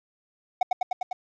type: tone with echo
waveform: triangle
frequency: 740 Hz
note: F#5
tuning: in tune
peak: -15 dBFS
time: 0.61-0.63 s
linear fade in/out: 5 ms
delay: 100 ms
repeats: 5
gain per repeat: -2 dB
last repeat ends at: 1.13 s
effects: resampled to 16000 Hz + 9-bit